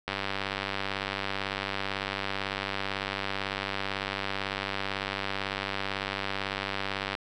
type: click train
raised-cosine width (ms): 0.3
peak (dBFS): -14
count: 694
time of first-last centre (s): 0.08-7.151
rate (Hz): 98
effects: none